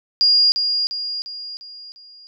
sine tone with echo, 4839 Hz, D#8, 49 cents flat, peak -11 dBFS, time 0.21-0.52 s, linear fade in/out 0 ms, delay 350 ms, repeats 5, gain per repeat -6 dB, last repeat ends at 2.27 s, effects none

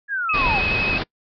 sine linear sweep, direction down, 1698 to 698.5 Hz, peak -21 dBFS, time 0.08-0.62 s, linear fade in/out 50 ms
sine tone with vibrato, 2551 Hz, D#7, 43 cents sharp, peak -20 dBFS, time 0.29-0.98 s, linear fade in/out 5 ms, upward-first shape sine, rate 12 Hz, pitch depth 25 cents each way
pink low-pass noise, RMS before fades -25 dBFS, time 0.33-1.04 s, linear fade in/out 20 ms, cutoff 5000 Hz, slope 96 dB/octave
effects noise-tail reverb RT60 0.1 s tail -25 dB re dry

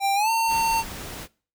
square tone with pitch glide, 790 to 907.5 Hz, G5 to A#5, +13 to -47 cents, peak -20 dBFS, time 0-0.84 s, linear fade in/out 50 ms, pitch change +240 cents, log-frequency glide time 0.15-0.3 s
pink noise, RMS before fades -36 dBFS, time 0.47-1.28 s, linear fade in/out 50 ms
effects noise-tail reverb RT60 0.4 s tail -22 dB re dry

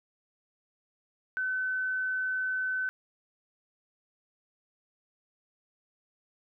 sine tone, 1517 Hz, F#6, 43 cents sharp, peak -28 dBFS, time 1.37-2.89 s, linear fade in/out 0 ms, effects none

